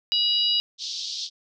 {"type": "harmonic tone", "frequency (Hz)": 969, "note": "B5", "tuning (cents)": -33, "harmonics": [3, 4, 5], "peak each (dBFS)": [-23, -24, -25], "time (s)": [0.12, 0.6], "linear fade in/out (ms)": 0}
{"type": "band-pass noise", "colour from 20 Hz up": "white", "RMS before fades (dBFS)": -32, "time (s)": [0.78, 1.3], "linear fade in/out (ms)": 50, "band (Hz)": [3400, 5500], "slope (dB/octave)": 48}
{"effects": []}